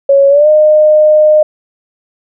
sine tone with pitch glide, 554.4 to 611.6 Hz, C#5 to D#5, 0 to -30 cents, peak -3 dBFS, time 0.09-1.43 s, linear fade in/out 5 ms, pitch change +170 cents, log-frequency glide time 0.29-0.48 s, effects none

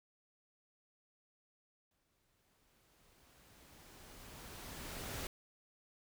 pink noise with exponential growth, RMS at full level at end -42 dBFS, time 1.91-5.27 s, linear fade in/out 2 ms, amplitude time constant 730 ms, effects none

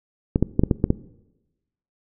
clicks, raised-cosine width 3 ms, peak -4 dBFS, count 7, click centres 0.359 / 0.426 / 0.594 / 0.636 / 0.712 / 0.841 / 0.904 s, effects noise-tail reverb RT60 1.0 s tail -19 dB re dry

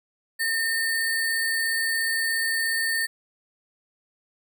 sine tone with sample-and-hold, 1817 Hz, A#6, 45 cents flat, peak -22 dBFS, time 0.39-3.07 s, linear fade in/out 20 ms, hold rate 6300 Hz, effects none

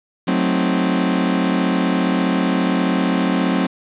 40% pulse chord, F# diminished seventh, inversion none, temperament equal, 185 / 220 / 261.6 / 311.1 Hz, F#3 / A3 / C4 / Eb4, 0 / 0 / 0 / 0 cents, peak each -19 / -23 / -19 / -24 dBFS, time 0.27-3.67 s, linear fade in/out 10 ms, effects resampled to 8000 Hz + 7-bit

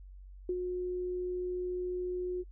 sine tone with ADSR envelope, 361.4 Hz, F#4, 41 cents flat, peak -28 dBFS, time 0.49-2.44 s, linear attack 3 ms, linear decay 54 ms, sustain -4 dB, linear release 35 ms, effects noise-tail reverb RT60 0.1 s tail -24 dB re dry + added 47 Hz sine -47 dBFS peak until 2.51 s

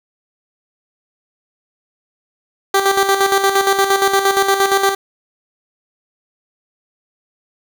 15% pulse tone with tremolo, 392 Hz, G4, in tune, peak -4 dBFS, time 2.74-4.95 s, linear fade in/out 5 ms, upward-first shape square, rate 8.6 Hz, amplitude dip 55%, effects none

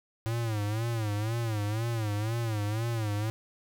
square tone with vibrato, 110 Hz, A2, in tune, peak -29 dBFS, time 0.26-3.3 s, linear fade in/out 0 ms, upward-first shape sine, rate 2 Hz, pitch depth 120 cents each way, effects none

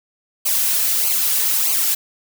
blue noise with flanger, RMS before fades -18 dBFS, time 0.45-1.95 s, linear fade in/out 10 ms, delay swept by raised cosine 0.55 to 3.75 ms, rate 1.6 Hz, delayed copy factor -0.85, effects none

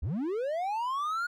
triangle linear sweep, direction up, 56.4 to 1447 Hz, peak -27 dBFS, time 0.02-1.27 s, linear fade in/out 10 ms, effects none

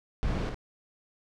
brown noise with echo, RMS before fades -30 dBFS, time 0.23-0.49 s, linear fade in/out 0 ms, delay 54 ms, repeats 1, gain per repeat -4 dB, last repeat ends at 0.544 s, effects low-pass 5000 Hz 12 dB/octave

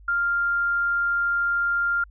sine tone, 1396.9 Hz, F6, in tune, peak -20 dBFS, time 0.08-2.04 s, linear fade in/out 5 ms, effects added 50 Hz sine -45 dBFS peak until 2.1 s

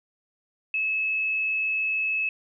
sine tone, 2593 Hz, E7, 29 cents flat, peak -23 dBFS, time 0.74-2.29 s, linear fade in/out 2 ms, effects none

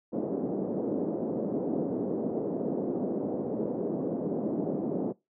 pink band-pass noise, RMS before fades -31 dBFS, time 0.12-5.13 s, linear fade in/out 20 ms, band 200 to 530 Hz, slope 24 dB/octave, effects noise-tail reverb RT60 0.2 s tail -21 dB re dry

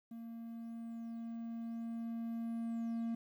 triangle tone with level ramp, 230 Hz, A#3, 23 cents flat, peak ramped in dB -43 to -33 dBFS, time 0.11-3.15 s, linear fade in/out 5 ms, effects 12-bit

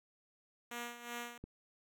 5% pulse tone with tremolo, 238.8 Hz, A#3, 42 cents sharp, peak -29 dBFS, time 0.71-1.38 s, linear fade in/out 5 ms, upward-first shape sine, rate 2.7 Hz, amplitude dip 70%
click, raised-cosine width 3 ms, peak -33 dBFS, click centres 1.44 s
effects none

